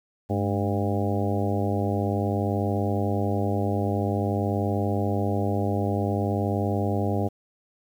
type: harmonic tone with a mistuned harmonic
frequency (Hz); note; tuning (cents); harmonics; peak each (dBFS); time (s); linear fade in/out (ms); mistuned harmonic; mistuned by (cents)
100.5; G2; +44; 1 / 2 / 3 / 4 / 5 / 6 / 7 / 8; -26 / -29 / -31 / -32 / -33 / -34 / -34 / -35; 0.29-7.29; 20; 2; +83
effects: 9-bit